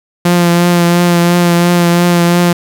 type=tone with vibrato; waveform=sawtooth; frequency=173.6 Hz; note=F3; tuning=10 cents flat; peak=-3 dBFS; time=0.25-2.53 s; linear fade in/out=5 ms; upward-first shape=triangle; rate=2.9 Hz; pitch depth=25 cents each way; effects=7-bit